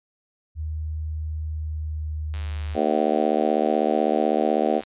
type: tone with pitch glide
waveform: sine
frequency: 77.78 to 76.93 Hz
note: D#2 to D#2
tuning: 0 to -19 cents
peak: -26 dBFS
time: 0.55-2.78 s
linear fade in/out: 50 ms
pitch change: -19 cents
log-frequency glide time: 1.44-2.12 s
type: click train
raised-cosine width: 0.2 ms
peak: -23 dBFS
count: 253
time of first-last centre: 2.34-4.835 s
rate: 101 Hz
type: harmonic tone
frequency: 76 Hz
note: D#2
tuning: 40 cents flat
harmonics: 3 / 4 / 5 / 6 / 7 / 8 / 9 / 10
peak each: -27 / -27 / -27 / -27 / -27 / -27 / -27 / -27 dBFS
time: 2.74-4.82 s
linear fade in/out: 50 ms
effects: resampled to 8000 Hz